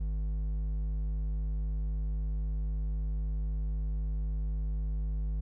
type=tone with hard clipping; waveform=sine; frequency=51.91 Hz; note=G#1; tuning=in tune; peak=-31 dBFS; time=0-5.41 s; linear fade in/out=10 ms; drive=6 dB; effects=none